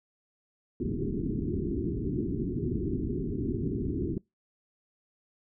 white low-pass noise, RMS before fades -31 dBFS, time 0.8-4.18 s, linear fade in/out 2 ms, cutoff 400 Hz, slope 96 dB/octave, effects noise-tail reverb RT60 0.2 s tail -25 dB re dry

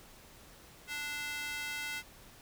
square tone with high-pass filter, 293.7 Hz, D4, in tune, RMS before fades -39 dBFS, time 0.87-2.03 s, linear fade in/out 50 ms, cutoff 1900 Hz, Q 1.9, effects pink hiss -56 dBFS RMS until 2.41 s

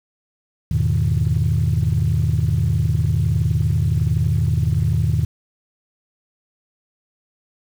sine chord, E major seventh, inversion none, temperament equal, 82.41 / 103.83 / 123.47 / 155.56 Hz, E2 / G#2 / B2 / D#3, 0 / 0 / 0 / 0 cents, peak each -20 dBFS, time 0.71-5.25 s, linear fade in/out 5 ms, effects tanh soft clip ceiling -9 dBFS + 7-bit

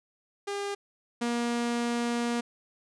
sawtooth tone pair in turn, 402.6 / 237.5 Hz, G4 / A#3, +46 / +33 cents, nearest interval major sixth, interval 913 cents, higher first, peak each -27 / -23 dBFS, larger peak second, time 0.47-0.75 / 1.21-2.41 s, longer second, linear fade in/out 10 ms, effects resampled to 22050 Hz

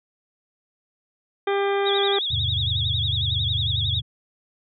harmonic tone, 398.5 Hz, G4, 28 cents sharp, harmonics 1 / 2 / 3 / 4 / 5 / 6 / 8 / 9, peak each -21 / -27 / -31 / -33 / -35 / -37 / -39 / -40 dBFS, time 1.47-2.19 s, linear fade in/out 5 ms
sine tone with vibrato, 3542 Hz, A7, 11 cents sharp, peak -23 dBFS, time 1.85-4.01 s, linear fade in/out 20 ms, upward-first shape sine, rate 11 Hz, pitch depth 130 cents each way
sine chord, E augmented, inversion none, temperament equal with one note detuned, 82.41 / 103.83 / 130.13 Hz, E2 / G#2 / B#2, 0 / 0 / -9 cents, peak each -28 / -27 / -30 dBFS, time 2.3-4.02 s, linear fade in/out 20 ms
effects none

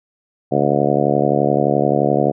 harmonic tone, 71.6 Hz, D2, 43 cents flat, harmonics 2 / 3 / 4 / 5 / 6 / 7 / 8 / 9 / 10, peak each -22 / -22 / -22 / -22 / -22 / -22 / -22 / -22 / -22 dBFS, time 0.51-2.32 s, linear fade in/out 20 ms, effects none

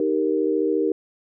sine chord, Eb major, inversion none, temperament equal, 311.1 / 392 / 466.2 Hz, Eb4 / G4 / Bb4, 0 / 0 / 0 cents, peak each -23 dBFS, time 0-0.92 s, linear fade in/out 2 ms, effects none

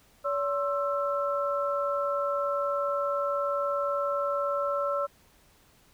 sine tone cluster, 569 / 1065 / 1328 Hz, C#5 / C6 / E6, +45 / +30 / +12 cents, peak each -28 / -36 / -30 dBFS, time 0.24-5.07 s, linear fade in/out 20 ms, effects pink hiss -61 dBFS RMS until 5.93 s

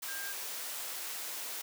sine tone in noise, 1600 Hz, G6, 35 cents sharp, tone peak -41 dBFS, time 0.08-0.33 s, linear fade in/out 10 ms, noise white, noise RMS -40 dBFS, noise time 0.02-1.62 s, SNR -4 dB, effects high-pass 400 Hz 12 dB/octave

